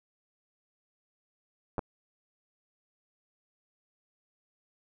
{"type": "clicks", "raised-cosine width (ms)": 1, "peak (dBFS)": -18, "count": 2, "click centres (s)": [1.782, 1.792], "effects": []}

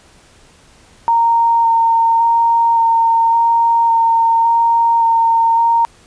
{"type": "tone with vibrato", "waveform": "sine", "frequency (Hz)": 921, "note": "A#5", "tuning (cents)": -21, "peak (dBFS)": -9, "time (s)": [1.08, 5.85], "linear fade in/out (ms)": 0, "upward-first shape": "square", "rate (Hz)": 0.89, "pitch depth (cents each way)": 10, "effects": ["pink hiss -47 dBFS RMS until 6.06 s", "resampled to 22050 Hz"]}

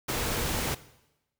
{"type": "tone in noise", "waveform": "sine", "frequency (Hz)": 475.7, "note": "A#4", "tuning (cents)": 35, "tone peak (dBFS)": -40, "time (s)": [0.16, 0.47], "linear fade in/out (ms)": 10, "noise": "pink", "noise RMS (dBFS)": -30, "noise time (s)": [0.08, 0.75], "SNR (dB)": -13, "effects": ["noise-tail reverb RT60 0.9 s tail -17 dB re dry"]}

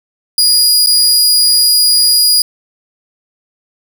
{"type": "tone with dropouts", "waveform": "sawtooth", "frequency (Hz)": 4886, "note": "D#8", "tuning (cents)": -32, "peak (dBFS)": -4, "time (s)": [0.38, 2.42], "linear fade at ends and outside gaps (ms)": 2, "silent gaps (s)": [0.862, 0.87], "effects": []}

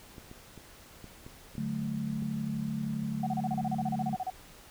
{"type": "clicks", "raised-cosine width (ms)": 3, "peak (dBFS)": -33, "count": 7, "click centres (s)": [0.182, 0.314, 0.577, 1.043, 1.265, 1.553, 2.224]}
{"type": "chord", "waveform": "sine", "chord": "D major", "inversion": "none", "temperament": "equal with one note detuned", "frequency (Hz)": [146.83, 185, 217.5], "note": ["D3", "F#3", "A3"], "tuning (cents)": [0, 0, -20], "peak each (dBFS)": [-36, -38, -33], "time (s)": [1.58, 4.15], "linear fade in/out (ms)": 0}
{"type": "tone bursts", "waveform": "sine", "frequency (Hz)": 747, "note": "F#5", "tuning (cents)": 16, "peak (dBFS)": -30, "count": 16, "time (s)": [3.23, 4.302], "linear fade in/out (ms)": 5, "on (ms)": 37, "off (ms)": 32}
{"effects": ["pink hiss -53 dBFS RMS until 4.7 s"]}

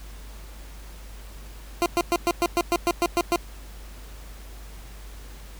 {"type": "tone bursts", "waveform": "20% pulse", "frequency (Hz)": 345.8, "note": "F4", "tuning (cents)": -17, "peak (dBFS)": -14, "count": 11, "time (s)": [1.82, 3.36], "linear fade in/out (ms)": 0, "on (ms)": 40, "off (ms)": 110, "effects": ["added 50 Hz sine -39 dBFS peak until 5.59 s", "pink hiss -48 dBFS RMS until 5.59 s"]}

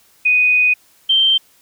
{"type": "tone pair in turn", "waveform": "sine", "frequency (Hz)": [2489, 3136], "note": ["D#7", "G7"], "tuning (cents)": [0, 0], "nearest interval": "major third", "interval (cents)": 400, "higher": "second", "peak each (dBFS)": -10, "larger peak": "neither", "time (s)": [[0.25, 0.74], [1.09, 1.38]], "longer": "first", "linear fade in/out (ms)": 10, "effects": ["white hiss -53 dBFS RMS until 1.61 s"]}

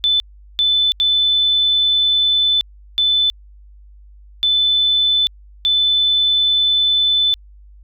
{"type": "tone bursts at uneven times", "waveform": "sine", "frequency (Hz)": 3510, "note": "A7", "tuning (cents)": -5, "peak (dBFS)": -12, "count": 6, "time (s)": [[0.04, 0.2], [0.59, 0.92], [1, 2.61], [2.98, 3.3], [4.43, 5.27], [5.65, 7.34]], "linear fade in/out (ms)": 0, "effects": ["added 50 Hz sine -40 dBFS peak until 7.83 s"]}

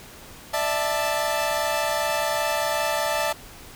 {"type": "chord", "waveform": "sawtooth", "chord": "D suspended second", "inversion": "none", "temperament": "equal with one note detuned", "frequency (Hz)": [594.2, 659.3, 880], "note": ["D5", "E5", "A5"], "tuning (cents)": [20, 0, 0], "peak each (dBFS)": -23, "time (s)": [0.53, 3.33], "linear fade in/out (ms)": 10, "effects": ["pink hiss -44 dBFS RMS until 3.75 s"]}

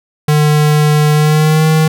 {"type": "tone with pitch glide", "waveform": "square", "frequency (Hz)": [150.4, 157.33], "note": ["D3", "D#3"], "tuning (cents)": [42, 20], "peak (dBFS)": -8, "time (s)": [0.28, 1.88], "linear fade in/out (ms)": 5, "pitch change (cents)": 78, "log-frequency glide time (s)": [1.13, 1.66], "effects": []}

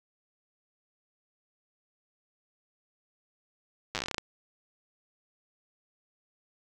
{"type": "slowing click train", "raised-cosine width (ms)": 0.2, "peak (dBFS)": -14, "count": 13, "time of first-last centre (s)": [3.95, 4.182], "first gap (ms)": 8, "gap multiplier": 1.15, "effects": []}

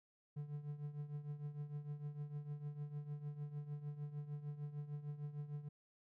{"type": "tone with tremolo", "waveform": "triangle", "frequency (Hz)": 146.83, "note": "D3", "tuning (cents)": 0, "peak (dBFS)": -38, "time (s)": [0.36, 5.69], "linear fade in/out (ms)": 10, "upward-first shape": "triangle", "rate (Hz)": 6.6, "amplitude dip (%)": 80, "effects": []}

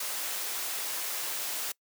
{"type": "high-pass noise", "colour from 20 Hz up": "white", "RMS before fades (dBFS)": -34, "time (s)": [0, 1.72], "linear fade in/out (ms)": 5, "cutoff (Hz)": 400, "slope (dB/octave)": 12, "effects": ["noise-tail reverb RT60 0.1 s tail -23 dB re dry"]}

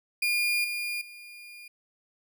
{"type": "tone with level steps", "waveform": "35% pulse", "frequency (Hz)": 2420, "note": "D#7", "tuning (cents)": -49, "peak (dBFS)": [-22, -28, -42], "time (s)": [0.22, 1.68], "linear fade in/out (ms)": 5, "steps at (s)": [0.64, 1.01], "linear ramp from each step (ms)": 5, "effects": []}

